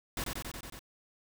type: noise with echo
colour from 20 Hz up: pink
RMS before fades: -35 dBFS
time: 0.17-0.24 s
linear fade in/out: 2 ms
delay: 92 ms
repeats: 6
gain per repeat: -2 dB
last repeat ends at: 0.792 s
effects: none